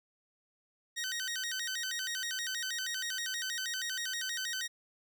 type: tone with vibrato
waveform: 15% pulse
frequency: 1692 Hz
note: G#6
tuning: 32 cents sharp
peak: -28 dBFS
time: 0.96-4.68 s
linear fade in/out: 20 ms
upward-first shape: square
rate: 6.3 Hz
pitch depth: 180 cents each way
effects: none

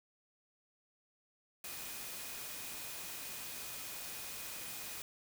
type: tone in noise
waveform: sine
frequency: 2483 Hz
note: D#7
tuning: 4 cents flat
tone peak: -56 dBFS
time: 1.64-5.02 s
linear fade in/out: 2 ms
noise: white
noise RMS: -45 dBFS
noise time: 1.64-5.02 s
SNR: -14 dB
effects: none

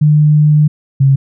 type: tone pair in turn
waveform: sine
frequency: 150.6 / 136.29 Hz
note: D3 / C#3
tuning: +44 / -29 cents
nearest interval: major second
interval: 173 cents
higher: first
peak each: -5 dBFS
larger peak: neither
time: 0.01-0.68 / 1-1.16 s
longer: first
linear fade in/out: 10 ms
effects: none

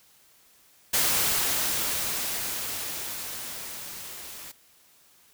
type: noise with level ramp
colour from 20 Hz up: white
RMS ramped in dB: -23 to -42 dBFS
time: 0.93-4.52 s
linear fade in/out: 10 ms
effects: white hiss -59 dBFS RMS until 5.33 s

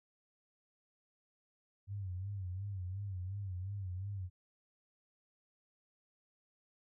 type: tone with vibrato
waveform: sine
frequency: 95.6 Hz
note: G2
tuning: 43 cents flat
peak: -38 dBFS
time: 1.87-4.3 s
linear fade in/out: 50 ms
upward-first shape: sine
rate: 2.8 Hz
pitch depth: 110 cents each way
effects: none

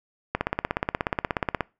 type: click train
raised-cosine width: 0.5 ms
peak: -8 dBFS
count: 22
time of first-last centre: 0.35-1.607 s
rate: 16.7 Hz
effects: noise-tail reverb RT60 0.3 s tail -24 dB re dry

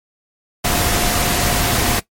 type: tone in noise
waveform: sine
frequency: 709 Hz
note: F5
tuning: 26 cents sharp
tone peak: -27 dBFS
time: 0.64-2 s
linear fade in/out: 10 ms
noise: pink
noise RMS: -17 dBFS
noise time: 0.64-2 s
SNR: -13 dB
effects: noise-tail reverb RT60 0.1 s tail -17 dB re dry + MP3 64 kbps

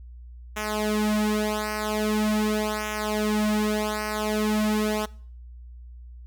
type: tone with flanger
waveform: sawtooth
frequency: 212.9 Hz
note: G#3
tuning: 43 cents sharp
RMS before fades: -25 dBFS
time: 0.56-5.06 s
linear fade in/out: 10 ms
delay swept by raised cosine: 0.22 to 4.42 ms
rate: 0.43 Hz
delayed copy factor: -1
effects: noise-tail reverb RT60 0.5 s tail -22 dB re dry + added 60 Hz sine -40 dBFS peak until 6.26 s

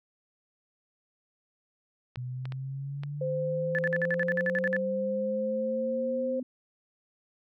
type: clicks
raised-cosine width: 0.3 ms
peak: -26 dBFS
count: 4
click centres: 2.158 / 2.455 / 2.522 / 3.035 s
type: exponential sweep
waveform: sine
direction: up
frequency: 123.47 to 252.4 Hz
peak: -33 dBFS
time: 2.17-6.43 s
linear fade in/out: 5 ms
type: tone with pitch glide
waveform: sine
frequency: 517 to 523.6 Hz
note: C5 to C5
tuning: -21 to +1 cents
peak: -28 dBFS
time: 3.21-6.4 s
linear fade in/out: 5 ms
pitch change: +22 cents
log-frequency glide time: 3.53-5.25 s
type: tone bursts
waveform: sine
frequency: 1738 Hz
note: A6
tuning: 22 cents flat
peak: -26 dBFS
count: 12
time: 3.75-4.765 s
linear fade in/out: 0 ms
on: 36 ms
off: 53 ms
effects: none

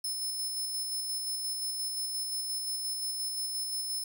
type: tone with tremolo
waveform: 20% pulse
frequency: 5240 Hz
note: E8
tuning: 11 cents flat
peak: -26 dBFS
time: 0.04-4.04 s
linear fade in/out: 5 ms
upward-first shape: square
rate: 5.7 Hz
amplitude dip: 25%
effects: none

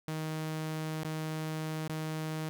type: tone with dropouts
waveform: sawtooth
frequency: 157 Hz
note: D#3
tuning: 16 cents sharp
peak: -30 dBFS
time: 0.08-2.49 s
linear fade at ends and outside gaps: 0 ms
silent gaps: 1.033-1.047 / 1.878-1.896 s
effects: 12-bit

